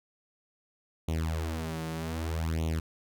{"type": "tone with flanger", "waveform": "sawtooth", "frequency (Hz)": 80.6, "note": "E2", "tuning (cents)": -38, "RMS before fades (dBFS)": -32, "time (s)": [1.08, 2.8], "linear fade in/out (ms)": 5, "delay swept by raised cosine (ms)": [0.3, 5.6], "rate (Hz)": 0.64, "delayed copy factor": 0.9, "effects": []}